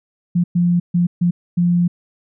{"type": "tone bursts at uneven times", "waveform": "sine", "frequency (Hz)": 174.61, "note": "F3", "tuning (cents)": 0, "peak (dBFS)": -12, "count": 5, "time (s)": [[0.35, 0.44], [0.55, 0.8], [0.94, 1.07], [1.21, 1.31], [1.57, 1.88]], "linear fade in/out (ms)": 10, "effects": []}